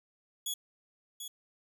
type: tone with echo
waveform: 15% pulse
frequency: 3376 Hz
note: G#7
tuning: 28 cents sharp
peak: -26 dBFS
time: 0.46-0.54 s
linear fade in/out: 5 ms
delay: 740 ms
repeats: 1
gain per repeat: -7 dB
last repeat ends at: 1.28 s
effects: none